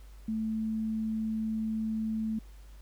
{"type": "tone", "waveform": "sine", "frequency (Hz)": 220, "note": "A3", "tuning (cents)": 0, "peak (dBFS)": -29, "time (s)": [0.28, 2.39], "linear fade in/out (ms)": 5, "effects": ["added 50 Hz sine -47 dBFS peak until 2.81 s", "pink hiss -62 dBFS RMS until 2.81 s"]}